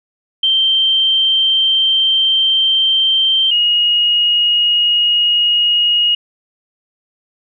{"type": "tone pair in turn", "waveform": "sine", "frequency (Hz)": [3136, 2878], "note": ["G7", "F#7"], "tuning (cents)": [0, -49], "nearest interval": "minor second", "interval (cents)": 149, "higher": "first", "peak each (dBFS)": -10, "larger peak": "neither", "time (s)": [[0.43, 3.51], [3.51, 6.15]], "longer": "first", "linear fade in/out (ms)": 5, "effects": []}